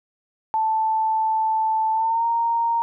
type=tone with pitch glide; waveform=sine; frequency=880 to 928 Hz; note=A5 to A#5; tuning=0 to -8 cents; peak=-18 dBFS; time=0.54-2.82 s; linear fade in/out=0 ms; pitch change=+92 cents; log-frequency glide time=1.93-2.25 s; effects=none